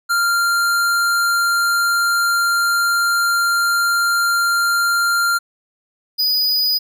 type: tone pair in turn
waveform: square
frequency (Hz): 1391 / 4957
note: F6 / D#8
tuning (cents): -7 / -7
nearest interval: octave + minor seventh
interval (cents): 2200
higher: second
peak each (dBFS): -15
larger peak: neither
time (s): 0.09-5.39 / 6.18-6.79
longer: first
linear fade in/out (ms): 20
effects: none